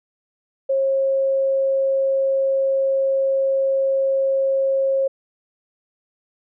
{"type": "tone", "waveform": "sine", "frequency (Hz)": 540, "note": "C#5", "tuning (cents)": -45, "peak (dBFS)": -16, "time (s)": [0.69, 5.08], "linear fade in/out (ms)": 10, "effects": []}